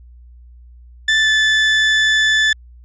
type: tone with pitch glide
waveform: 30% pulse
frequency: 1760 to 1743.8 Hz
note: A6 to A6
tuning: 0 to -16 cents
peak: -9 dBFS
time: 1.08-2.53 s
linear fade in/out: 5 ms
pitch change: -16 cents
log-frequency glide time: 1.21-1.28 s
effects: added 60 Hz sine -39 dBFS peak until 2.84 s + resampled to 16000 Hz